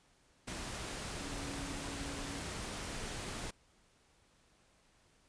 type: tone in noise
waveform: sine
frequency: 280 Hz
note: C#4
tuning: 18 cents sharp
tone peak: -46 dBFS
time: 1.2-2.4 s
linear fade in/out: 10 ms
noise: pink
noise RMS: -42 dBFS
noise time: 0.47-3.51 s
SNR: -7 dB
effects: pink hiss -69 dBFS RMS until 5.28 s + resampled to 22050 Hz